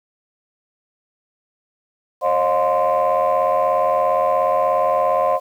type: tone cluster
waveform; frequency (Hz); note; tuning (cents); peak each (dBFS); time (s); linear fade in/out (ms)
sine; 537 / 614 / 710 / 1039; C5 / D#5 / F5 / C6; +45 / -23 / +28 / -12; -19; 2.21-5.4; 50
effects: tanh soft clip ceiling -9 dBFS + 8-bit